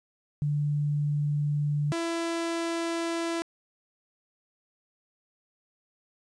sine / sawtooth tone pair in turn, 146.83 / 334.4 Hz, D3 / E4, 0 / +25 cents, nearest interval octave + major second, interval 1425 cents, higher second, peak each -24 / -24 dBFS, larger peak neither, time 0.42-1.92 / 1.92-3.42 s, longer neither, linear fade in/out 0 ms, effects resampled to 22050 Hz + 11-bit

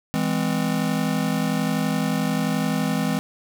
square chord, E augmented, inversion none, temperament just, 164.81 / 206 / 257.5 Hz, E3 / G#3 / B#3, 0 / -14 / -28 cents, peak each -26 dBFS, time 0.14-3.19 s, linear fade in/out 0 ms, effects none

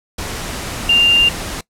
sine tone in noise, 2794 Hz, F7, in tune, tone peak -8 dBFS, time 0.89-1.29 s, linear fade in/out 5 ms, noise pink, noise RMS -25 dBFS, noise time 0.18-1.61 s, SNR +14 dB, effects noise-tail reverb RT60 0.1 s tail -21 dB re dry + low-pass 11000 Hz 12 dB/octave

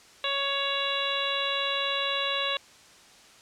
harmonic tone with a mistuned harmonic, 556 Hz, C#5, 5 cents sharp, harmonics 1 / 2 / 3 / 4 / 5 / 6 / 7, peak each -34 / -33 / -36 / -38 / -32 / -33 / -32 dBFS, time 0.24-2.57 s, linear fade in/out 2 ms, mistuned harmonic 6, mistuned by +43 cents, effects white hiss -53 dBFS RMS until 3.41 s + low-pass 7000 Hz 12 dB/octave

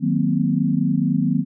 sine chord, C half-diminished seventh, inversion first, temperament equal with one note detuned, 155.56 / 185 / 233.1 / 257.4 Hz, Eb3 / Gb3 / Bb3 / C4, 0 / 0 / 0 / -28 cents, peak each -22 dBFS, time 0-1.45 s, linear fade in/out 50 ms, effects none

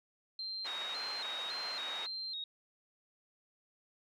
sine tone with vibrato, 3951 Hz, B7, in tune, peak -38 dBFS, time 0.39-2.44 s, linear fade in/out 2 ms, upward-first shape square, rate 1.8 Hz, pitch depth 85 cents each way
pink band-pass noise, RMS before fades -45 dBFS, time 0.64-2.07 s, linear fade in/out 20 ms, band 820 to 3300 Hz, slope 12 dB/octave
effects none

